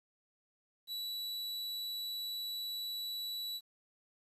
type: tone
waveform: 45% pulse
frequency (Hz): 3938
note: B7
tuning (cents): -6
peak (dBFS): -38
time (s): 0.87-3.61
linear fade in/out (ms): 50
effects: resampled to 32000 Hz + 11-bit